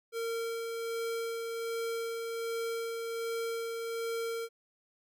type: tone with tremolo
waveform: square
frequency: 459.1 Hz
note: A#4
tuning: 26 cents flat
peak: -33 dBFS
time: 0.12-4.49 s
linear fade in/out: 50 ms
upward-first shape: sine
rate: 1.3 Hz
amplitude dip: 30%
effects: none